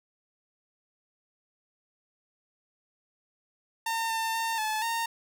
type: tone with pitch steps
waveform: sawtooth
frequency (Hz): 909 / 899 / 908 / 865 / 919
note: A#5 / A5 / A#5 / A5 / A#5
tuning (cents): -44 / +37 / -46 / -30 / -25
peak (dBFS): -24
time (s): 3.86-5.06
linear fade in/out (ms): 5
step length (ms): 240
effects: none